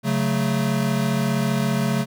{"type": "chord", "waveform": "square", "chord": "F# minor", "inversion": "second", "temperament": "equal", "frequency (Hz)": [138.59, 185, 220], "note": ["C#3", "F#3", "A3"], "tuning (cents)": [0, 0, 0], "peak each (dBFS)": [-24, -26, -24], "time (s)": [0.03, 2.06], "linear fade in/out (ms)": 50, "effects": []}